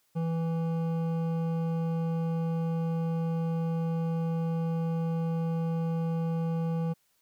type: tone with hard clipping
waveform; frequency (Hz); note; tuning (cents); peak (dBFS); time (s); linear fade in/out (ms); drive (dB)
triangle; 164.8; E3; 0; -29; 0.15-6.94; 20; 15
effects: white hiss -71 dBFS RMS until 7.21 s